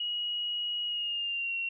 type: tone with pitch glide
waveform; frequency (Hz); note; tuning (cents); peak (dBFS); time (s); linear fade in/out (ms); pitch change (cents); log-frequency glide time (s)
sine; 2900 to 2739; F#7 to F7; -35 to -34; -30; 0-1.69; 5; -99; 0.86-1.55
effects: none